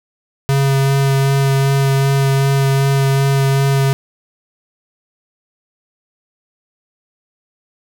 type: tone with vibrato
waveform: square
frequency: 137 Hz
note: C#3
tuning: 20 cents flat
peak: -12 dBFS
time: 0.49-3.93 s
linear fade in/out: 0 ms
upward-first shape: sine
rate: 2.6 Hz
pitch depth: 12 cents each way
effects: none